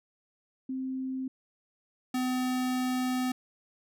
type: tone pair in turn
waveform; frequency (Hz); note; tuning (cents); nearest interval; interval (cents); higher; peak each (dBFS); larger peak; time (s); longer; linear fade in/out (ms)
sine / square; 261.6 / 253.9; C4 / B3; 0 / +48; minor second; 52; first; -31 / -28; second; 0.69-1.28 / 2.14-3.32; second; 5
effects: none